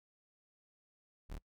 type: tone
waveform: 35% pulse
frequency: 38.26 Hz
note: D#1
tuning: 28 cents flat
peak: -40 dBFS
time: 1.29-1.39 s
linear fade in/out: 20 ms
effects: noise-tail reverb RT60 0.1 s tail -22 dB re dry